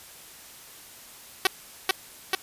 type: tone with echo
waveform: 5% pulse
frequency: 379.6 Hz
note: F#4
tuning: 44 cents sharp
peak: -6 dBFS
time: 1.45-1.47 s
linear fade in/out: 2 ms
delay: 440 ms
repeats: 2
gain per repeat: -2 dB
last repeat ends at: 2.35 s
effects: white hiss -47 dBFS RMS until 2.42 s + resampled to 32000 Hz